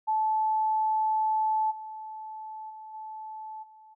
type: tone with level steps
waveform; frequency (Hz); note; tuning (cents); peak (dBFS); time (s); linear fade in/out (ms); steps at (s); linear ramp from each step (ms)
sine; 870; A5; -20; -23 / -37 / -41 / -37 / -50; 0.07-3.95; 20; 1.7 / 2.69 / 2.93 / 3.62; 20
effects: none